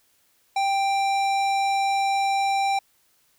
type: tone with hard clipping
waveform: sine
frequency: 787 Hz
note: G5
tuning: 7 cents sharp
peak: -22 dBFS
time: 0.56-2.79 s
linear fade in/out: 5 ms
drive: 15 dB
effects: white hiss -64 dBFS RMS until 3.38 s